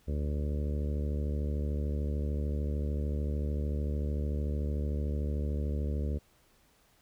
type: harmonic tone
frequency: 73.42 Hz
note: D2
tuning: in tune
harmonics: 1 / 2 / 3 / 4 / 5 / 6 / 7 / 8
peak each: -30 / -39 / -40 / -45 / -46 / -45 / -47 / -51 dBFS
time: 0.07-6.19 s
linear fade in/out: 20 ms
effects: pink hiss -66 dBFS RMS until 7.01 s